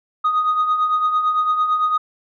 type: tone with tremolo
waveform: sine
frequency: 1244.5 Hz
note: D#6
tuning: in tune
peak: -11 dBFS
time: 0.24-1.98 s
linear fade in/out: 10 ms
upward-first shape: triangle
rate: 8.9 Hz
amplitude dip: 65%
effects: tanh soft clip ceiling -12 dBFS